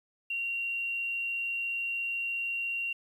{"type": "tone with quantisation", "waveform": "sine", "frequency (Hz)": 2757, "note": "F7", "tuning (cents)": -23, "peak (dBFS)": -30, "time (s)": [0.3, 2.93], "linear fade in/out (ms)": 5, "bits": 10, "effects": []}